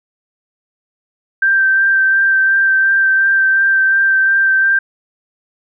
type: tone with vibrato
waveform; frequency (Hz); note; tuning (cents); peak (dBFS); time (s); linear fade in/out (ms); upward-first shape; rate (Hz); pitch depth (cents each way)
sine; 1568; G6; 0; -9; 1.42-4.79; 5; sine; 2.8; 15
effects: none